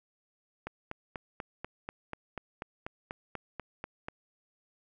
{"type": "click train", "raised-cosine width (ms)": 0.5, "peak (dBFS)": -22, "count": 15, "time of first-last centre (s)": [0.67, 4.085], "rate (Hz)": 4.1, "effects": []}